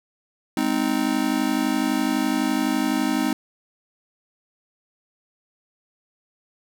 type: chord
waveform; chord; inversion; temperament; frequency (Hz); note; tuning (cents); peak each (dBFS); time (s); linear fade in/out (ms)
square; Ab major; none; just; 207.7 / 259.6 / 311.5; Ab3 / C4 / Eb4; 0 / -13 / +2; -28 / -24 / -25; 0.57-3.33; 2
effects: none